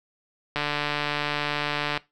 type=click train; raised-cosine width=0.3 ms; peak=-10 dBFS; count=209; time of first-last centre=0.56-1.975 s; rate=147 Hz; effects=noise-tail reverb RT60 0.2 s tail -19 dB re dry